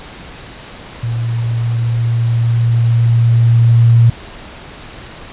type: tone with level ramp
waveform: sine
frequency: 116.54 Hz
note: A#2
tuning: in tune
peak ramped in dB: -15 to -4 dBFS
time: 1.03-4.1 s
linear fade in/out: 5 ms
effects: pink hiss -33 dBFS RMS until 5.32 s + resampled to 8000 Hz